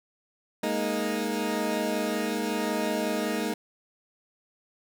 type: chord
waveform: 20% pulse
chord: Ab suspended second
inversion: none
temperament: equal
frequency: 207.7 / 233.1 / 311.1 Hz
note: Ab3 / Bb3 / Eb4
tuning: 0 / 0 / 0 cents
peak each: -26 dBFS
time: 0.63-3.54 s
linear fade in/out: 5 ms
effects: none